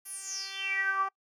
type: tone with band-pass filter sweep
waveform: 10% pulse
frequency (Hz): 388.8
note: G4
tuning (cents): -14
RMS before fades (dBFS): -33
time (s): 0.05-1.09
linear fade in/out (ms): 10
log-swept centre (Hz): 12000 to 950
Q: 9
effects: noise-tail reverb RT60 0.1 s tail -25 dB re dry